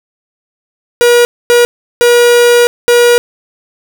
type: tone bursts at uneven times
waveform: 45% pulse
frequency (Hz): 480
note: B4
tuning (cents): -49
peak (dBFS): -4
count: 4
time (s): 1.01-1.25 / 1.5-1.65 / 2.01-2.67 / 2.88-3.18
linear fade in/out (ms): 0
effects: none